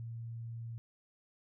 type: tone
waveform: sine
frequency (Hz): 115.5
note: A#2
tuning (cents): -16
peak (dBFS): -40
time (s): 0-0.78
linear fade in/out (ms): 0
effects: none